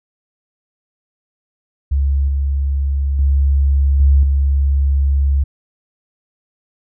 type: tone with level steps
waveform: sine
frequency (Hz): 69.3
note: C#2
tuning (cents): 0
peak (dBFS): -12 / -14 / -10 / -7 / -11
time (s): 1.91-5.44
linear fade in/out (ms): 10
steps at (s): 2.28 / 3.19 / 4 / 4.23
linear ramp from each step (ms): 2
effects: none